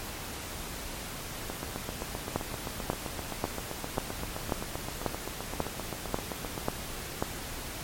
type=two click trains; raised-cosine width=1 ms; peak=-20 / -12 dBFS; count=40 / 10; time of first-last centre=1.5-6.578 / 2.36-7.225 s; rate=7.68 / 1.85 Hz; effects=pink hiss -39 dBFS RMS until 7.83 s + MP3 64 kbps